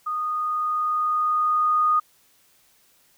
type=tone with level ramp; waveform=sine; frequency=1234 Hz; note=D#6; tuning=15 cents flat; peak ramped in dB=-24 to -16 dBFS; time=0.06-2 s; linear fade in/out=10 ms; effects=white hiss -60 dBFS RMS until 3.17 s